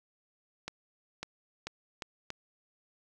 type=accelerating click train; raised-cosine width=0.2 ms; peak=-20 dBFS; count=5; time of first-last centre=0.68-2.304 s; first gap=550 ms; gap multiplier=0.8; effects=none